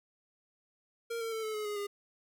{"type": "tone with pitch steps", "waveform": "square", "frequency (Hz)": [464.1, 454, 444.2, 434.5, 425.1, 415.9, 406.8], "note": ["A#4", "A#4", "A4", "A4", "G#4", "G#4", "G#4"], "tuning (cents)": [-8, -46, 16, -22, 40, 2, -36], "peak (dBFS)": -35, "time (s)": [1.1, 1.87], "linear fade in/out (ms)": 10, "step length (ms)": 110, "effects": []}